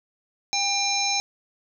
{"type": "harmonic tone with a mistuned harmonic", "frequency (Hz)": 800, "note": "G5", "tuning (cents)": 35, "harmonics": [1, 3, 5, 7, 8], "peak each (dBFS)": [-28, -28, -28, -28, -28], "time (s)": [0.53, 1.2], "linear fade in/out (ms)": 0, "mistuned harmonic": 7, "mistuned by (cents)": -74, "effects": []}